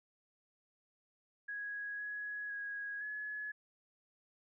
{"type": "tone with pitch steps", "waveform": "sine", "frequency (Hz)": [1661, 1676, 1653, 1698], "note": ["G#6", "G#6", "G#6", "G#6"], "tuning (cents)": [0, 15, -9, 38], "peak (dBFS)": -39, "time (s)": [1.48, 3.52], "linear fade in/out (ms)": 10, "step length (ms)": 510, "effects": []}